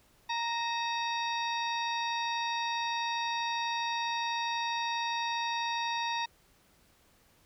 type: harmonic tone with a mistuned harmonic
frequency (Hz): 932.3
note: A#5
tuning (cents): 0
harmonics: 1 / 2 / 3 / 4 / 5 / 6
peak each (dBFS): -32 / -39 / -40 / -38 / -45 / -45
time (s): 0.29-6.26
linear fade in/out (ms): 10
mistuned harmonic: 3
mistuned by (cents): -130
effects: pink hiss -65 dBFS RMS until 7.45 s